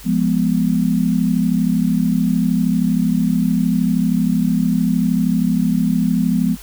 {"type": "chord", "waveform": "sine", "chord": "F diminished", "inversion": "none", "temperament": "equal", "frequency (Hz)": [174.61, 207.7, 246.9], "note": ["F3", "Ab3", "Cb4"], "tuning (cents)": [0, 0, 0], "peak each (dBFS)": -18, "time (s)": [0.04, 6.57], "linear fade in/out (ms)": 50, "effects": ["added 50 Hz sine -38 dBFS peak until 6.62 s", "white hiss -40 dBFS RMS until 6.62 s"]}